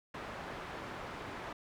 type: low-pass noise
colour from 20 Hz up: white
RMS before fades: -44 dBFS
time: 0.14-1.53 s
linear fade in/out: 5 ms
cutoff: 1400 Hz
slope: 12 dB/octave
effects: none